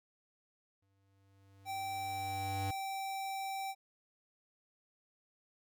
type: tone with exponential growth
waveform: square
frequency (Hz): 98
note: G2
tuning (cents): 0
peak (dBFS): -36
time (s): 0.82-2.71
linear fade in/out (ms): 5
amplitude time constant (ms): 410
type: tone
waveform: square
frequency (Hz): 777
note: G5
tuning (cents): -16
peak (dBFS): -38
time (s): 1.65-3.75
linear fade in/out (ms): 50
effects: none